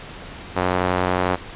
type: tone with band-pass filter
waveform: sawtooth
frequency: 91.1 Hz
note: F#2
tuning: 26 cents flat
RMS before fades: -21 dBFS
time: 0.56-1.36 s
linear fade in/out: 10 ms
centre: 910 Hz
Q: 0.79
effects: pink hiss -37 dBFS RMS until 1.55 s + resampled to 8000 Hz